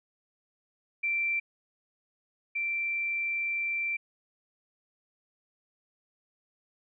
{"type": "tone pair in turn", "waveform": "sine", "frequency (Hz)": [2349, 2349], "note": ["D7", "D7"], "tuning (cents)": [0, 0], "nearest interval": "unison", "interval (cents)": 0, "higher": "neither", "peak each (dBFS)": [-26, -28], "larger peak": "first", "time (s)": [[1.03, 1.4], [2.55, 3.97]], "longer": "second", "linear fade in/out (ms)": 10, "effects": []}